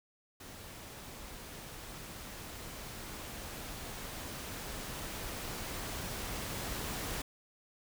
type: noise with level ramp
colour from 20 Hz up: pink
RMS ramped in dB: -49 to -38 dBFS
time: 0.4-7.22 s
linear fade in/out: 5 ms
effects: none